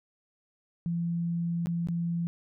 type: tone with dropouts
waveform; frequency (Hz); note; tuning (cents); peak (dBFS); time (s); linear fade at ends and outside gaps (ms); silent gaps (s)
sine; 170; F3; -46; -27; 0.86-2.27; 0; 1.659-1.67 / 1.872-1.886
effects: none